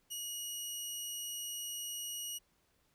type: tone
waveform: 15% pulse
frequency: 2900 Hz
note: F#7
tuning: 35 cents flat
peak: -32 dBFS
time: 0.1-2.39 s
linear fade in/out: 20 ms
effects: pink hiss -74 dBFS RMS until 2.94 s